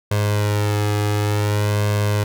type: tone with flanger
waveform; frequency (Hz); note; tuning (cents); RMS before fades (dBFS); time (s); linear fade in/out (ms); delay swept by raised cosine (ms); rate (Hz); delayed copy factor
sawtooth; 104.1; G#2; +5; -19; 0.11-2.24; 5; 1.9 to 2.41; 0.55; +0.95
effects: none